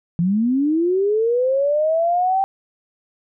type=linear sweep; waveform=sine; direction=up; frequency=164.3 to 785 Hz; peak=-15 dBFS; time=0.19-2.44 s; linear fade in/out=0 ms; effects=none